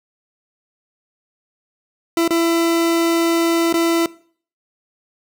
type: tone with dropouts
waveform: 40% pulse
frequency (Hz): 334.4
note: E4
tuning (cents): +25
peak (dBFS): -13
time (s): 2.17-4.06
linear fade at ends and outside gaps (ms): 2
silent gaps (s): 2.278-2.306 / 3.727-3.74
effects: noise-tail reverb RT60 0.5 s tail -21 dB re dry